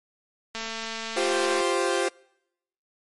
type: click train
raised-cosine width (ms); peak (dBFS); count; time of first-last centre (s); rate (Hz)
0.2; -16; 239; 0.55-1.608; 225
type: chord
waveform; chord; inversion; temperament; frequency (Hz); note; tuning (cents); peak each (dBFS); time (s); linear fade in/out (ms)
sawtooth; F suspended second; none; equal; 349.2 / 392 / 523.3; F4 / G4 / C5; 0 / 0 / 0; -23; 1.16-2.09; 10
effects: noise-tail reverb RT60 0.8 s tail -25 dB re dry + MP3 48 kbps